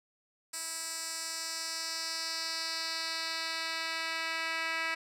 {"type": "tone with band-pass filter sweep", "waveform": "10% pulse", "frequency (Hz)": 325.9, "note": "E4", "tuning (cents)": -20, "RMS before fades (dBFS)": -36, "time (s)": [0.53, 4.95], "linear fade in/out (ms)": 10, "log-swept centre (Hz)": [8100, 2600], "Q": 1.9, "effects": []}